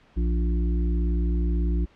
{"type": "harmonic tone", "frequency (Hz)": 58.27, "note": "A#1", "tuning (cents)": 0, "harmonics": [1, 3, 5, 6], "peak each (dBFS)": [-21, -31, -35, -37], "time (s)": [0.16, 1.86], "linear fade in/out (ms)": 20, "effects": ["pink hiss -57 dBFS RMS until 1.95 s", "low-pass 3000 Hz 12 dB/octave"]}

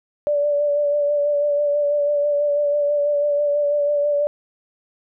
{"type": "tone with vibrato", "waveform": "sine", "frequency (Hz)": 582, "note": "D5", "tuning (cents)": -16, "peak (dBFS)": -16, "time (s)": [0.27, 4.27], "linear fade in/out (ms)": 0, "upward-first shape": "sine", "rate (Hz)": 6.1, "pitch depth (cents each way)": 24, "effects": []}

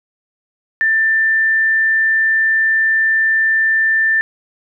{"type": "tone", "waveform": "sine", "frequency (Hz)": 1780, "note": "A6", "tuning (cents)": 20, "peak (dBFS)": -11, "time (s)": [0.81, 4.21], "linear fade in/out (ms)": 0, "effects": []}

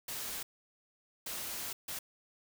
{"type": "noise bursts at uneven times", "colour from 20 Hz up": "white", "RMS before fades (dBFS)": -40, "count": 3, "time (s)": [[0.08, 0.43], [1.26, 1.73], [1.88, 1.99]], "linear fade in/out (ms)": 5, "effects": []}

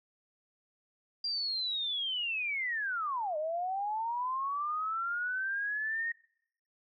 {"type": "linear two-way sweep", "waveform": "sine", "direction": "down then up", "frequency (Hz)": [4800, 599, 1866], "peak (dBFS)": -31, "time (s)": [1.24, 6.12], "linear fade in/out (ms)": 5, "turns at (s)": 3.37, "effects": ["noise-tail reverb RT60 0.7 s tail -24 dB re dry"]}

